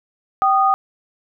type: tone pair together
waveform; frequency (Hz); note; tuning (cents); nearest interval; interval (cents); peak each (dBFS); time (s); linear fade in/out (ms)
sine; 776 / 1233; G5 / D#6; -18 / -16; minor sixth; 802; -15; 0.42-0.74; 0
effects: none